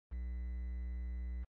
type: tone with quantisation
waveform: triangle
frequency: 60.9 Hz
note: B1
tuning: 24 cents flat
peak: -36 dBFS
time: 0.11-1.45 s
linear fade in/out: 20 ms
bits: 10
effects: low-pass 2000 Hz 12 dB/octave + AAC 64 kbps